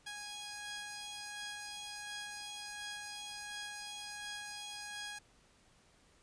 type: tone pair together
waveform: 10% pulse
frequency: 827.3 / 1656 Hz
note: G#5 / G#6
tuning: -7 / -5 cents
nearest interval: octave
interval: 1202 cents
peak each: -38 / -37 dBFS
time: 0.06-5.19 s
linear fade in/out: 10 ms
effects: pink hiss -67 dBFS RMS until 6.22 s + resampled to 22050 Hz